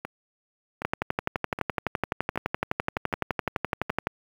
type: two click trains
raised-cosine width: 0.5 ms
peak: -9 / -17 dBFS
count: 39 / 6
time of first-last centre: 0.85-4.07 / 0.05-3.896 s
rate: 11.8 / 1.3 Hz
effects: high-pass 60 Hz 12 dB/octave + 7-bit